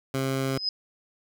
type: tone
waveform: 15% pulse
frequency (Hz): 134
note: C3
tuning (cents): +42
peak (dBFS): -19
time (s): 0.14-0.58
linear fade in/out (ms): 2
type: tone with exponential growth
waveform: sine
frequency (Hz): 5050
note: D#8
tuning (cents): +25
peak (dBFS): -21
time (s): 0.44-0.69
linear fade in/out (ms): 2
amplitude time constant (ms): 53
effects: none